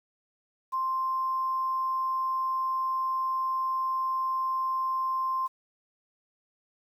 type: tone with quantisation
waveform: sine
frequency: 1050 Hz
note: C6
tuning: 6 cents sharp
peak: -26 dBFS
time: 0.72-5.48 s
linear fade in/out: 20 ms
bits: 9
effects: none